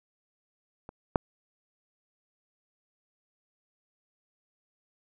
clicks, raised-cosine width 1 ms, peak -28 / -8 dBFS, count 2, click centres 0.891 / 1.158 s, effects none

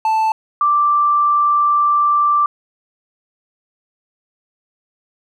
triangle / sine tone pair in turn, 880 / 1174.7 Hz, A5 / D6, 0 / 0 cents, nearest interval perfect fourth, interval 500 cents, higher second, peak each -11 dBFS, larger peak neither, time 0.05-0.32 / 0.61-2.46 s, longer second, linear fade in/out 2 ms, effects none

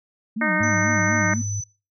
sine tone with vibrato, 204.1 Hz, G#3, 30 cents flat, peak -24 dBFS, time 0.36-1.42 s, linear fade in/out 10 ms, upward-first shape sine, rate 4.1 Hz, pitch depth 230 cents each way
harmonic tone, 307.8 Hz, D#4, 19 cents flat, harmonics 1 / 2 / 3 / 4 / 5 / 6 / 7, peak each -29 / -28 / -31 / -29 / -25 / -25 / -27 dBFS, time 0.41-1.34 s, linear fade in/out 5 ms
sine tone with pitch glide, 103.83 to 103.11 Hz, G#2 to G#2, 0 to -12 cents, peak -25 dBFS, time 0.6-1.61 s, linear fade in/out 10 ms, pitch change -12 cents, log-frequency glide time 0.88-1.33 s
sine tone, 6010 Hz, F#8, 26 cents sharp, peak -29 dBFS, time 0.63-1.64 s, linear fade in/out 5 ms
effects noise-tail reverb RT60 0.3 s tail -22 dB re dry

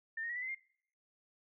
sine tone with pitch steps, 1800 / 1859.2 / 1920.3 / 1983.4 / 2049 / 2116 Hz, A6 / A#6 / B6 / B6 / C7 / C7, +39 / -5 / -49 / +7 / -37 / +19 cents, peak -37 dBFS, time 0.17-0.548 s, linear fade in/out 5 ms, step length 63 ms, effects noise-tail reverb RT60 0.6 s tail -22 dB re dry

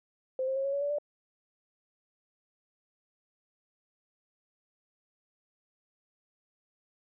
sine tone with pitch steps, 520 / 530.6 / 541.5 / 552.5 / 563.8 / 575.3 / 587.1 Hz, C5 / C5 / C#5 / C#5 / C#5 / D5 / D5, -11 / +24 / -41 / -6 / +29 / -36 / -1 cents, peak -28 dBFS, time 0.39-0.985 s, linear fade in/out 2 ms, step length 85 ms, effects none

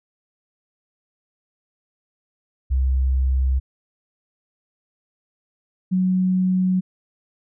sine tone pair in turn, 65.41 / 185.01 Hz, C2 / F#3, 0 / 0 cents, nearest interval octave + tritone, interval 1800 cents, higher second, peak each -16 dBFS, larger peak neither, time 2.7-3.6 / 5.91-6.81 s, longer neither, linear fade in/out 20 ms, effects none

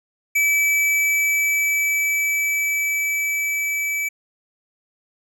square tone with level ramp, 2303 Hz, D7, 34 cents flat, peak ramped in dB -16 to -22 dBFS, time 0.35-4.09 s, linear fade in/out 10 ms, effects none

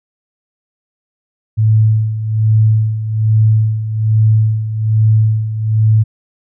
sine tone with tremolo, 109.3 Hz, A2, 11 cents flat, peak -6 dBFS, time 1.57-6.04 s, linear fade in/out 20 ms, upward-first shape sine, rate 1.2 Hz, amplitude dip 70%, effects none

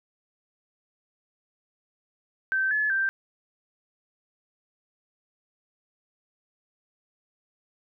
sine tone with pitch steps, 1551 / 1715 / 1569 Hz, G6 / A6 / G6, -19 / -45 / +1 cents, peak -22 dBFS, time 2.52-3.09 s, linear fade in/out 0 ms, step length 190 ms, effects none

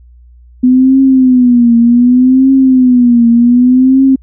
sine tone with vibrato, 250 Hz, B3, 21 cents sharp, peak -3 dBFS, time 0.63-4.16 s, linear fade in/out 10 ms, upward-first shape triangle, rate 0.66 Hz, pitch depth 130 cents each way, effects added 60 Hz sine -36 dBFS peak until 4.22 s

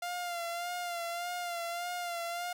sawtooth tone with vibrato, 696 Hz, F5, 6 cents flat, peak -31 dBFS, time 0.02-2.53 s, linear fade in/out 5 ms, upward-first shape sine, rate 1.7 Hz, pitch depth 40 cents each way, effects none

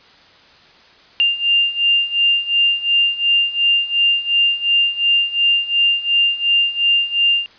sine beating tone pair, 2794 / 2796.8 Hz, F7 / F7, 0 / +2 cents, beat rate 2.8 Hz, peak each -18 / -15 dBFS, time 1.2-7.46 s, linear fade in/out 0 ms, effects white hiss -47 dBFS RMS until 7.58 s + resampled to 11025 Hz

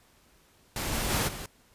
pink noise with level steps, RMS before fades -32 / -30 / -27 / -39 dBFS, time 0.76-1.46 s, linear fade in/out 2 ms, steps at 0.91 / 1.09 / 1.27 s, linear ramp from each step 20 ms, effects pink hiss -62 dBFS RMS until 1.74 s + resampled to 32000 Hz

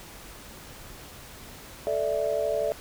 sine chord, A suspended fourth, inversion none, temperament equal, 440 / 587.3 / 659.3 Hz, A4 / D5 / E5, 0 / 0 / 0 cents, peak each -30 / -27 / -29 dBFS, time 1.87-2.72 s, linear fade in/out 0 ms, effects pink hiss -45 dBFS RMS until 2.8 s

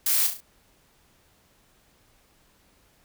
blue noise with echo, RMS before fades -23 dBFS, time 0.06-0.27 s, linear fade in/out 5 ms, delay 34 ms, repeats 4, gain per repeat -6 dB, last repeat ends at 0.406 s, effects pink hiss -62 dBFS RMS until 3.04 s

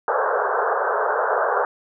pink band-pass noise, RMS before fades -21 dBFS, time 0.08-1.65 s, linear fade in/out 2 ms, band 410 to 1600 Hz, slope 96 dB/octave, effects none

